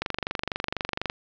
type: click train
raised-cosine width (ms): 0.3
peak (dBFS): -11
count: 27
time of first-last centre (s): 0.02-1.099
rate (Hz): 24.1
effects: resampled to 16000 Hz + 7-bit